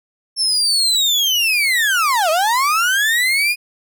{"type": "linear two-way sweep", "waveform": "35% pulse", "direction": "down then up", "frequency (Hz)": [5400, 611, 2487], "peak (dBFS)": -12, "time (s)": [0.36, 3.56], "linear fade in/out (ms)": 50, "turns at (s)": 2.3, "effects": []}